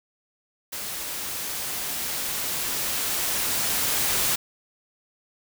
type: noise with level ramp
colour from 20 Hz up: white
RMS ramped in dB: -33 to -23 dBFS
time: 0.72-4.36 s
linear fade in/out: 10 ms
effects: none